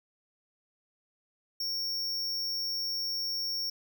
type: tone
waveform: square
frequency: 5500 Hz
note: F8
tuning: 27 cents flat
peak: -31 dBFS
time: 1.6-3.7 s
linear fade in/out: 5 ms
effects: none